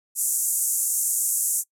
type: band-pass noise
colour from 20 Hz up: pink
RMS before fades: -24 dBFS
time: 0.15-1.64 s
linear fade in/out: 50 ms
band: 6900 to 13000 Hz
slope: 48 dB/octave
effects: noise-tail reverb RT60 0.1 s tail -23 dB re dry